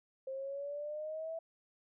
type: exponential sweep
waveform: sine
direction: up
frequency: 527 to 660 Hz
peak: -38 dBFS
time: 0.27-1.39 s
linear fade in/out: 5 ms
effects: none